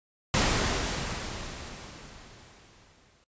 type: noise with exponential decay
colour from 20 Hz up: pink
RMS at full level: -23 dBFS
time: 0.34-3.24 s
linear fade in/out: 1 ms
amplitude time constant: 630 ms
effects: noise-tail reverb RT60 0.1 s tail -21 dB re dry + resampled to 16000 Hz